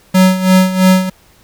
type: tone with tremolo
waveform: square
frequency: 186.4 Hz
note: F#3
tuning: 13 cents sharp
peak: -5 dBFS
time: 0.14-1.1 s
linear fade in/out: 10 ms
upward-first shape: sine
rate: 3 Hz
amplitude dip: 75%
effects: pink hiss -48 dBFS RMS until 1.43 s